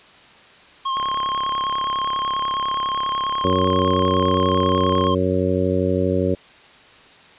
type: tone with vibrato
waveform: square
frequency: 1069 Hz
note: C6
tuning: 37 cents sharp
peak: -21 dBFS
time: 0.85-5.15 s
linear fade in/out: 10 ms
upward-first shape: triangle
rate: 10 Hz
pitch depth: 30 cents each way
type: click train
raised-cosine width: 0.5 ms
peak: -16 dBFS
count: 142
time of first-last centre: 0.97-5.069 s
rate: 34.4 Hz
type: harmonic tone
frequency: 92.5 Hz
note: F#2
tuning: in tune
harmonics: 1 / 2 / 3 / 4 / 5 / 6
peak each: -24 / -24 / -24 / -24 / -24 / -24 dBFS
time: 3.44-6.35 s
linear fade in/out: 10 ms
effects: white hiss -47 dBFS RMS until 7.38 s + resampled to 8000 Hz